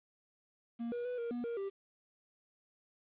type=tone with pitch steps; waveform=triangle; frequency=233.9 / 480.4 / 494.9 / 469.1 / 241.7 / 469 / 393.2 Hz; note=A#3 / B4 / B4 / A#4 / B3 / A#4 / G4; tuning=+6 / -48 / +4 / +11 / -37 / +11 / +5 cents; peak=-34 dBFS; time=0.79-1.7 s; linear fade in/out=20 ms; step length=130 ms; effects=resampled to 8000 Hz + 11-bit